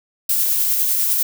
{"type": "noise with tremolo", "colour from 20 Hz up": "violet", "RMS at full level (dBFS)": -17, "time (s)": [0.29, 1.23], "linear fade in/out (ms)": 5, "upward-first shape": "sine", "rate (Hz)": 10, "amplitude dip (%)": 25, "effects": []}